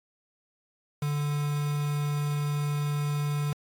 triangle tone with quantisation, 146.4 Hz, D3, 5 cents flat, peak -24 dBFS, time 1.02-3.53 s, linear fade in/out 5 ms, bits 6, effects AAC 64 kbps

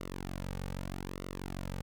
sawtooth tone with flanger, 46.25 Hz, F#1, in tune, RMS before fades -40 dBFS, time 0-1.82 s, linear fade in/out 10 ms, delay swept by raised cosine 1.2 to 3 ms, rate 0.81 Hz, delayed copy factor -0.85, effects none

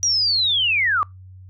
sine linear sweep, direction down, 5830 to 1128 Hz, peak -16 dBFS, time 0.03-1.03 s, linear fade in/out 0 ms, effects noise-tail reverb RT60 0.2 s tail -26 dB re dry + added 93 Hz sine -39 dBFS peak until 1.49 s

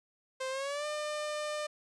sawtooth tone with pitch glide, 523.3 to 601.1 Hz, C5 to D5, 0 to +40 cents, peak -30 dBFS, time 0.4-1.67 s, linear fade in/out 10 ms, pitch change +240 cents, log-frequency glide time 0.5-0.86 s, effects resampled to 22050 Hz

